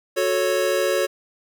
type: chord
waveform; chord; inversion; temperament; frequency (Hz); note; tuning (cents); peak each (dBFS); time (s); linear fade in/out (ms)
square; F# minor; none; equal with one note detuned; 366.8 / 440 / 554.4; F#4 / A4 / C#5; -15 / 0 / 0; -25 / -26 / -22; 0.16-1.07; 20
effects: none